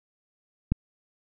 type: click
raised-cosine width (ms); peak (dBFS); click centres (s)
5; -10; 0.72
effects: none